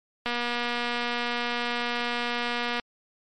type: click train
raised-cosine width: 0.3 ms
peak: -13 dBFS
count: 610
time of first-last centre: 0.26-2.798 s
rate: 240 Hz
effects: MP3 64 kbps